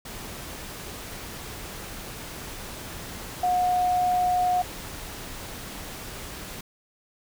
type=tone in noise; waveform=sine; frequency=724 Hz; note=F#5; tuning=38 cents flat; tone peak=-20 dBFS; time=3.43-4.62 s; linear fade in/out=5 ms; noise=pink; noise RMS=-38 dBFS; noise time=0.05-6.61 s; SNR=+15 dB; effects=none